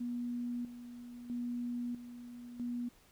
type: tone with tremolo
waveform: sine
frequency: 241.8 Hz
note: B3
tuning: 36 cents flat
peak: -35 dBFS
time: 0-2.89 s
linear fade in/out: 10 ms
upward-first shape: square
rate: 0.77 Hz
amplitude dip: 70%
effects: pink hiss -65 dBFS RMS until 3.11 s